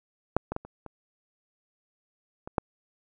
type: clicks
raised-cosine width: 1 ms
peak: -7 / -17 / -17 / -29 / -26 / -24 / -9 dBFS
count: 7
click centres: 0.366 / 0.52 / 0.564 / 0.65 / 0.863 / 2.475 / 2.582 s
effects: none